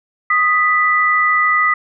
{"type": "tone pair together", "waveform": "sine", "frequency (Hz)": [1244.5, 1975.5], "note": ["D#6", "B6"], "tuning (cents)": [0, 0], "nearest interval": "minor sixth", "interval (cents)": 800, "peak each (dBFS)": -14, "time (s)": [0.3, 1.74], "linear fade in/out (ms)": 5, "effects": []}